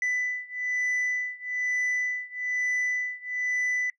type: beating tone pair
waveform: sine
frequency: 1992 / 1993.1 Hz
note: B6 / B6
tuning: +14 / +15 cents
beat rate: 1.1 Hz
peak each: -27 / -28 dBFS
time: 0.02-3.9 s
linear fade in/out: 2 ms
effects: noise-tail reverb RT60 0.1 s tail -19 dB re dry + tanh soft clip ceiling -23 dBFS